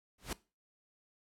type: noise with exponential growth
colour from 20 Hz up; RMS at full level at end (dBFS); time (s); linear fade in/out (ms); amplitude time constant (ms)
pink; -33; 0.18-0.33; 5; 32
effects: noise-tail reverb RT60 0.3 s tail -20 dB re dry + low-pass 12000 Hz 12 dB/octave

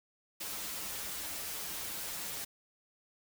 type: noise with comb filter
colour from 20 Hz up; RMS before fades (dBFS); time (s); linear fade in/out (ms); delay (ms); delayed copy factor
white; -40; 0.4-2.45; 10; 8; -0.8
effects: none

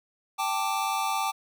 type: chord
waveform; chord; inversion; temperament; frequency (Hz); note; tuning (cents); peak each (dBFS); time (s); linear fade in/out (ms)
square; G suspended second; none; just; 784 / 882 / 1176; G5 / A5 / D6; 0 / +4 / +2; -31; 0.38-1.32; 20
effects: none

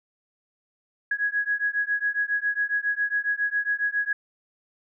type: beating tone pair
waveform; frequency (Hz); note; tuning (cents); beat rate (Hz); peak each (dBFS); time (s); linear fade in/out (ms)
sine; 1661.2 / 1668.5; G#6 / G#6; 0 / +8; 7.3; -26; 1.11-4.13; 5
effects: none

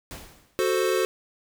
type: noise with exponential decay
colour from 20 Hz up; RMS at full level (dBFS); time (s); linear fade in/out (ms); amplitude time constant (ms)
pink; -37; 0.11-0.71; 0; 130
type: chord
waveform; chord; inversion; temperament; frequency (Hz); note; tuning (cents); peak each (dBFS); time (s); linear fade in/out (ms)
square; F# diminished; none; equal; 370 / 440 / 523.3; F#4 / A4 / C5; 0 / 0 / 0; -25 / -27 / -28; 0.59-1.05; 0
effects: none

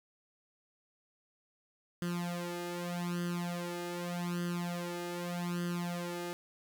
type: tone with flanger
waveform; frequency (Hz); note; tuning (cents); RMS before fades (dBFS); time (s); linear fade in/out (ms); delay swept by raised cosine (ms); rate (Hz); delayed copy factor
sawtooth; 174.61; F3; 0; -37; 2.02-6.33; 0; 0.63 to 2.43; 0.83; +0.95
effects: none

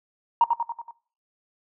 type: tone with echo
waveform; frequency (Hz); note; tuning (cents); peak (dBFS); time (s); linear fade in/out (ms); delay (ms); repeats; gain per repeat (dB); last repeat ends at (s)
sine; 939; A#5; +12; -12; 0.41-0.44; 2; 94; 5; -5; 0.91
effects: noise-tail reverb RT60 0.4 s tail -19 dB re dry + tanh soft clip ceiling -8 dBFS

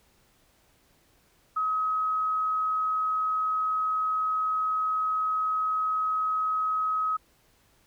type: tone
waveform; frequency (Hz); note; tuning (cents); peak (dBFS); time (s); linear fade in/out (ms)
sine; 1272; D#6; +38; -24; 1.56-7.17; 10
effects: pink hiss -64 dBFS RMS until 7.86 s

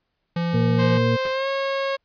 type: tone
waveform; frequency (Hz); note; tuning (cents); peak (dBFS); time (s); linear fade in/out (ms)
square; 170.5; F3; -41; -22; 0.36-0.98; 5
type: harmonic tone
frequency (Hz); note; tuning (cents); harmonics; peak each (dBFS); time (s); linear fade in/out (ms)
116.6; A#2; +1; 1 / 2 / 4; -20 / -23 / -26; 0.53-1.17; 20
type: tone with pitch glide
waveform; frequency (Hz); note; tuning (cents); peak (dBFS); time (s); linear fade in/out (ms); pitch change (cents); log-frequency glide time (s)
sawtooth; 523.3 to 545.8; C5 to C#5; 0 to -27; -18; 0.78-1.97; 20; +73; 1.31-1.48
type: noise with exponential decay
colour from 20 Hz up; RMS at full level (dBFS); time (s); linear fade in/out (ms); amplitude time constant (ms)
pink; -30; 1.25-1.36; 5; 23
effects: pink hiss -75 dBFS RMS until 2.04 s + resampled to 11025 Hz

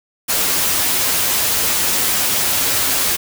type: noise with comb filter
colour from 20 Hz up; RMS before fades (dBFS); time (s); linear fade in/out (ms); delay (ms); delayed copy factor
white; -17; 0.28-3.17; 20; 11; +0.5
effects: none

